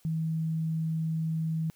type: tone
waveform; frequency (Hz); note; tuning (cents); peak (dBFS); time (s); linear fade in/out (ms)
sine; 160.7; E3; -44; -27; 0.05-1.7; 0
effects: white hiss -64 dBFS RMS until 1.75 s